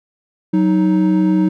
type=tone pair together; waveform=triangle; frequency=185.8 / 312.5 Hz; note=F#3 / D#4; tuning=+7 / +8 cents; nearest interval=major sixth; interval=901 cents; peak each=-12 dBFS; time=0.53-1.49 s; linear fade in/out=10 ms; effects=none